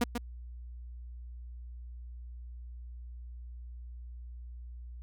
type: tone with echo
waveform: sawtooth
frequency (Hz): 239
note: A#3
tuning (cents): +43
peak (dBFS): -21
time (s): 0.01-0.04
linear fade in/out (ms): 5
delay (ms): 140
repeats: 1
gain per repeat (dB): -6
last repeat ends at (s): 0.18
effects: added 60 Hz sine -42 dBFS peak until 5.02 s